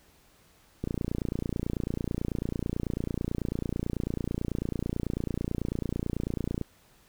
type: click train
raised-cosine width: 3 ms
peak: -17 dBFS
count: 169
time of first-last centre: 0.84-6.613 s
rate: 29.1 Hz
effects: pink hiss -61 dBFS RMS until 7.08 s